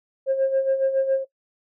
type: tone with tremolo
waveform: sine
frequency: 536 Hz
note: C5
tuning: 42 cents sharp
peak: -14 dBFS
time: 0.26-1.25 s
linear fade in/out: 50 ms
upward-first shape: sine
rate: 7.2 Hz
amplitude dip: 65%
effects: noise-tail reverb RT60 0.1 s tail -19 dB re dry + tanh soft clip ceiling -14 dBFS